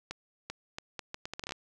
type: accelerating click train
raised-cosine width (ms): 0.2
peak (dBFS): -20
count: 13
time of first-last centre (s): 0.11-1.521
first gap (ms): 390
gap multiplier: 0.73
effects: none